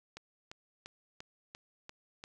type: click train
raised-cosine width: 0.2 ms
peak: -28 dBFS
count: 7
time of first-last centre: 0.17-2.239 s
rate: 2.9 Hz
effects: none